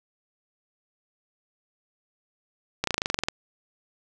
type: slowing click train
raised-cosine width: 0.2 ms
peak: -7 dBFS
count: 12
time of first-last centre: 2.84-3.285 s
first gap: 33 ms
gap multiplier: 1.04
effects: none